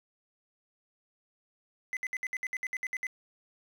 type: tone bursts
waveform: triangle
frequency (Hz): 2032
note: B6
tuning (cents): +49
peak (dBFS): -29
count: 12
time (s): 1.93-3.068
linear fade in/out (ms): 0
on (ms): 38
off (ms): 62
effects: none